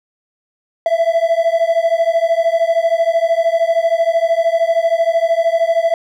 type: beating tone pair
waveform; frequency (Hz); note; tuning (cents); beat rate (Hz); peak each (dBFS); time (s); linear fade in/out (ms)
triangle; 659.3 / 672.3; E5 / E5; 0 / +34; 13; -13; 0.86-5.94; 2
effects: none